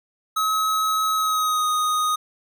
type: tone with pitch glide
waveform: square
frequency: 1281 to 1243.8 Hz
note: E6 to D#6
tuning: -50 to -1 cents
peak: -20 dBFS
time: 0.36-2.16 s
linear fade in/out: 10 ms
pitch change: -51 cents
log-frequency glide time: 1.16-1.67 s
effects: none